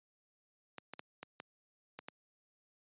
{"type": "clicks", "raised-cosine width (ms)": 0.3, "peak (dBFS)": -28, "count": 7, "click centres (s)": [0.783, 0.936, 0.994, 1.23, 1.401, 1.99, 2.085], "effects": ["high-pass 150 Hz 12 dB/octave", "resampled to 8000 Hz"]}